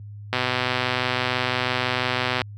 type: click train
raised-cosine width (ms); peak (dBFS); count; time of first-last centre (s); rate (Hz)
0.3; -6; 264; 0.33-2.417; 126
effects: added 103 Hz sine -35 dBFS peak until 2.57 s + high-pass 60 Hz 12 dB/octave